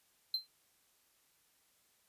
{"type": "tone with exponential decay", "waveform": "triangle", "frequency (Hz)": 4111, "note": "C8", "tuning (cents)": -31, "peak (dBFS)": -27, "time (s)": [0.34, 0.47], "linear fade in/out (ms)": 2, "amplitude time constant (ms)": 27, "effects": ["white hiss -72 dBFS RMS until 2.08 s", "resampled to 32000 Hz"]}